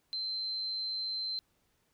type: tone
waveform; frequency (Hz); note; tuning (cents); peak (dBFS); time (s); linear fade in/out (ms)
sine; 4103; C8; -35; -33; 0.13-1.39; 0
effects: pink hiss -74 dBFS RMS until 1.93 s